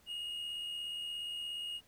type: tone with amplitude modulation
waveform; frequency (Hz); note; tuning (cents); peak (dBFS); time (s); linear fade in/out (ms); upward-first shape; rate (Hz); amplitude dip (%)
triangle; 2867; F7; +45; -35; 0.06-1.81; 50; sine; 77; 35
effects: pink hiss -66 dBFS RMS until 1.87 s